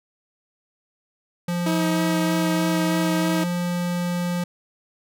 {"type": "tone with pitch glide", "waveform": "square", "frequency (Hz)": [174.61, 175.82], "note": ["F3", "F3"], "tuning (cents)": [0, 12], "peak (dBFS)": -23, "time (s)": [1.48, 4.44], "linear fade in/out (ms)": 5, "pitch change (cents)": 12, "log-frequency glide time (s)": [2.93, 3.36]}
{"type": "tone with vibrato", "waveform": "sawtooth", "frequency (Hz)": 318.3, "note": "D#4", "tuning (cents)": 39, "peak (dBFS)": -18, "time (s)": [1.66, 3.44], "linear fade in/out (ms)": 5, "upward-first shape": "sine", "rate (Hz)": 3.2, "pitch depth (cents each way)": 11}
{"effects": []}